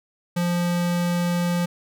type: tone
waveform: square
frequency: 174.61 Hz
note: F3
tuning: in tune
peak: -21 dBFS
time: 0.36-1.66 s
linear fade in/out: 10 ms
effects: none